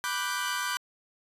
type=chord; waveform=sawtooth; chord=G major seventh; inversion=first; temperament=equal; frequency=987.8 / 1174.7 / 1480 / 1568 Hz; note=B5 / D6 / F#6 / G6; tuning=0 / 0 / 0 / 0 cents; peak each=-31 dBFS; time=0.04-0.77 s; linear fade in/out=0 ms; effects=resampled to 32000 Hz